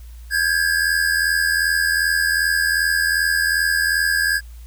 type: tone pair together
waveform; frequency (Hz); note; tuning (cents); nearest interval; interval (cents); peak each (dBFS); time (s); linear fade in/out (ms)
square; 1600 / 1682.6; G6 / G#6; +35 / +22; minor second; 87; -20; 0.3-4.41; 50
effects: added 58 Hz sine -35 dBFS peak until 4.66 s + white hiss -53 dBFS RMS until 4.66 s